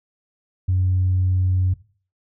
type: tone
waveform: sine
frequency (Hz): 92.3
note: F#2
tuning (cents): -4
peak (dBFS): -15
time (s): 0.68-1.74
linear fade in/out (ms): 10
effects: noise-tail reverb RT60 0.4 s tail -17 dB re dry + tanh soft clip ceiling -12 dBFS